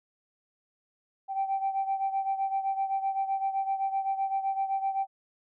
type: beating tone pair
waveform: sine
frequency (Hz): 777 / 784.8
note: G5 / G5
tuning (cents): -16 / +2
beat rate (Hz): 7.8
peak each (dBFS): -27 / -32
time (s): 1.28-5.07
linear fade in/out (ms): 50
effects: tanh soft clip ceiling -21 dBFS